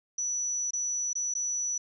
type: tone with dropouts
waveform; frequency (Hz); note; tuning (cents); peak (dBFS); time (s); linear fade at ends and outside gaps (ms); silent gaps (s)
sine; 5920; F#8; 0; -28; 0.18-1.78; 5; 0.708-0.733 / 1.132-1.153 / 1.34-1.35
effects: none